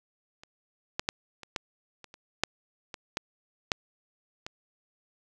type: clicks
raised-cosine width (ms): 0.2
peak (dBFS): -30 / -11 / -9 / -26 / -13 / -28 / -30 / -6 / -21 / -12 / -7 / -20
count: 12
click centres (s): 0.435 / 0.995 / 1.089 / 1.433 / 1.562 / 2.043 / 2.141 / 2.436 / 2.942 / 3.171 / 3.718 / 4.465
effects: none